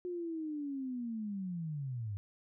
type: linear sweep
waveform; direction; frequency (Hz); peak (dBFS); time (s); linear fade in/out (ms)
sine; down; 361.5 to 96.3; -36; 0.05-2.17; 0
effects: none